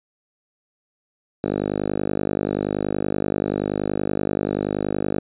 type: tone with band-pass filter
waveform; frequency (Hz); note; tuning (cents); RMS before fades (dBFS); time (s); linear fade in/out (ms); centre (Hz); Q
5% pulse; 50.5; G#1; -48; -24; 1.44-5.19; 0; 320; 0.87
effects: resampled to 8000 Hz